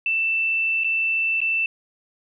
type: tone with dropouts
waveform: sine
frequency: 2663 Hz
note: E7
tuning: 17 cents sharp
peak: -19 dBFS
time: 0.06-1.66 s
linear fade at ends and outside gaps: 2 ms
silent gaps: 0.837-0.844 / 1.405-1.415 s
effects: none